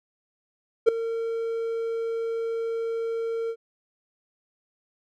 triangle tone with ADSR envelope, 456.8 Hz, A#4, 35 cents flat, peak -8 dBFS, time 0.86-3.56 s, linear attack 26 ms, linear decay 4 ms, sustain -16 dB, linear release 63 ms, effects none

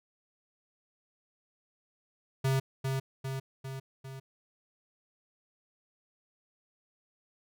square tone with echo, 133.7 Hz, C3, 38 cents sharp, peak -26 dBFS, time 2.44-2.6 s, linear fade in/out 10 ms, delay 400 ms, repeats 4, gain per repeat -4 dB, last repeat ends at 4.2 s, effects none

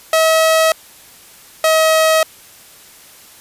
sawtooth tone pair in turn, 642 / 637.2 Hz, E5 / D#5, -46 / +41 cents, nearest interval unison, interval 13 cents, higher first, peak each -6 dBFS, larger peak neither, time 0.13-0.72 / 1.64-2.23 s, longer neither, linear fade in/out 2 ms, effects white hiss -42 dBFS RMS until 3.4 s + resampled to 32000 Hz

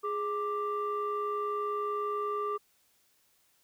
sine tone pair together, 415.6 / 1178 Hz, G#4 / D6, +1 / +5 cents, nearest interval octave + tritone, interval 1804 cents, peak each -32 / -31 dBFS, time 0.03-2.58 s, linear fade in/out 20 ms, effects tanh soft clip ceiling -25 dBFS + white hiss -69 dBFS RMS until 3.63 s

